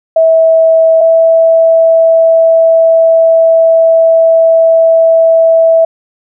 sine tone pair in turn, 650 / 655.3 Hz, E5 / E5, -24 / -10 cents, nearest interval unison, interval 14 cents, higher second, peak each -3 dBFS, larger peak neither, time 0.16-1.01 / 1.01-5.85 s, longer second, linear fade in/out 5 ms, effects none

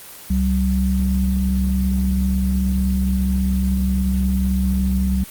sine tone pair together, 67.26 / 190 Hz, C2 / F#3, +48 / +46 cents, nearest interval octave + tritone, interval 1798 cents, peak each -18 dBFS, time 0.3-5.24 s, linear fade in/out 5 ms, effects white hiss -38 dBFS RMS until 5.3 s + Opus 24 kbps

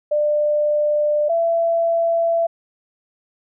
sine tone pair in turn, 596 / 670 Hz, D5 / E5, +25 / +28 cents, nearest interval major second, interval 203 cents, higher second, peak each -15 dBFS, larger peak neither, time 0.11-1.29 / 1.29-2.47 s, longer neither, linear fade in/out 10 ms, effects none

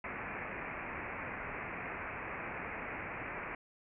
white low-pass noise, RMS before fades -42 dBFS, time 0.04-3.55 s, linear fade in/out 2 ms, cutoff 2500 Hz, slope 96 dB/octave, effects none

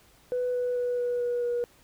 sine tone with pitch steps, 496.5 / 493.4 / 490.2 / 487.1 / 484 / 481 Hz, B4 / B4 / B4 / B4 / B4 / B4, +9 / -2 / -13 / -24 / -35 / -46 cents, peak -24 dBFS, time 0.32-1.64 s, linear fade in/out 0 ms, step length 220 ms, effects tanh soft clip ceiling -22 dBFS + pink hiss -59 dBFS RMS until 1.83 s

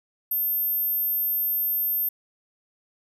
sine tone, 13290 Hz, G#9, in tune, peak -22 dBFS, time 0.31-2.09 s, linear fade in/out 5 ms, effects none

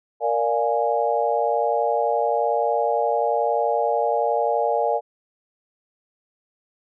sine chord, Bb dominant seventh, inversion none, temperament equal, 466.2 / 587.3 / 698.5 / 830.6 Hz, Bb4 / D5 / F5 / Ab5, 0 / 0 / 0 / 0 cents, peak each -24 dBFS, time 0.2-5.01 s, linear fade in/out 50 ms, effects none

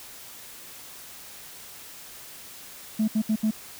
sine tone bursts at uneven times, 217.1 Hz, A3, 23 cents flat, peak -18 dBFS, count 4, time 2.99-3.08 / 3.15-3.22 / 3.29-3.36 / 3.43-3.51 s, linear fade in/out 10 ms, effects tanh soft clip ceiling -18 dBFS + white hiss -44 dBFS RMS until 3.79 s

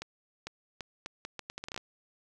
accelerating click train, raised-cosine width 0.2 ms, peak -21 dBFS, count 14, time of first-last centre 0.02-1.777 s, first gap 450 ms, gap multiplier 0.75, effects none

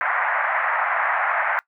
white band-pass noise, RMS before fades -22 dBFS, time 0.01-1.59 s, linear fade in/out 0 ms, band 650 to 2000 Hz, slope 48 dB/octave, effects noise-tail reverb RT60 0.1 s tail -21 dB re dry

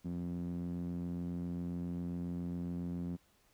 sawtooth tone with band-pass filter, 87.31 Hz, F2, in tune, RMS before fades -39 dBFS, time 0.04-3.17 s, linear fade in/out 20 ms, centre 210 Hz, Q 4.6, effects pink hiss -70 dBFS RMS until 3.53 s

